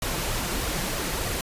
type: noise with flanger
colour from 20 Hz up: pink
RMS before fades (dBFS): -28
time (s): 0.02-1.41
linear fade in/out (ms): 2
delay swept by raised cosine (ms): 1.6 to 6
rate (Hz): 3.2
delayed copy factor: +0.5
effects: resampled to 32000 Hz